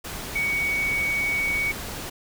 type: tone in noise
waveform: sine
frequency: 2241 Hz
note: C#7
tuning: 18 cents sharp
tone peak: -22 dBFS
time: 0.35-1.72 s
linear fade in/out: 10 ms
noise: pink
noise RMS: -34 dBFS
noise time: 0.04-2.1 s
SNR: +9 dB
effects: none